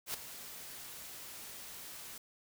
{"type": "noise with ADSR envelope", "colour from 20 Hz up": "white", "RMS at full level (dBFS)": -36, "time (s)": [0.06, 2.18], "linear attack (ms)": 81, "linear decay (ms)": 6, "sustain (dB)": -12, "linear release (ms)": 3, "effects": []}